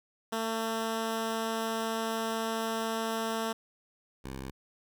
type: tone pair in turn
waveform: 10% pulse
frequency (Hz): 224.5 / 66.34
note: A3 / C2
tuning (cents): +35 / +25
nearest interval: octave + major sixth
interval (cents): 2110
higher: first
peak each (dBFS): -22 / -30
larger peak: first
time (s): 0.32-3.53 / 4.24-4.51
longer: first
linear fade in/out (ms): 10
effects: none